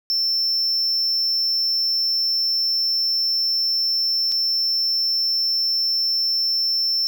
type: tone with dropouts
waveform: triangle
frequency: 5360 Hz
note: E8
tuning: 28 cents sharp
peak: -17 dBFS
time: 0.1-7.07 s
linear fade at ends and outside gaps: 0 ms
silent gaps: 4.317-4.321 s
effects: 9-bit